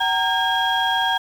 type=tone cluster; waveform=sine; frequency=762 / 927 / 1616 / 3277 Hz; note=G5 / A#5 / G#6 / G#7; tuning=-49 / -10 / -48 / -24 cents; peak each=-22 dBFS; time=0-1.18 s; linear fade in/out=10 ms; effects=tanh soft clip ceiling -11 dBFS + 7-bit